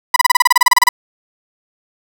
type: tone bursts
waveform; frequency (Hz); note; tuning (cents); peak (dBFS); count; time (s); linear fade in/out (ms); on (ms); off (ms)
30% pulse; 987.8; B5; 0; -3; 15; 0.14-0.89; 5; 22; 30
effects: none